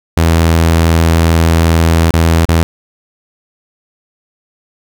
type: tone with dropouts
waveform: sawtooth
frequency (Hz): 82.41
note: E2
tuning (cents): 0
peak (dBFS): -3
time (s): 0.17-2.63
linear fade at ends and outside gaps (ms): 0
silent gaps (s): 2.107-2.139 / 2.453-2.488
effects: none